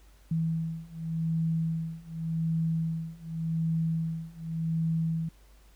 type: beating tone pair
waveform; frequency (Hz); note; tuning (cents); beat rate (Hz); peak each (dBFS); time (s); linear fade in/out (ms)
sine; 162.2 / 163.07; E3 / E3; -28 / -18; 0.87; -31 / -30; 0.31-5.29; 5
effects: added 50 Hz sine -54 dBFS peak until 5.75 s + pink hiss -63 dBFS RMS until 5.75 s